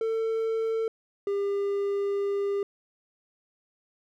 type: tone pair in turn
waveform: triangle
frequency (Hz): 448.1 / 400.8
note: A4 / G4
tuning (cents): +32 / +38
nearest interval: major second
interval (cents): 194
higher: first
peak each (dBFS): -23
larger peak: neither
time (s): 0.01-0.88 / 1.27-2.63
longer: second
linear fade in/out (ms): 2
effects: none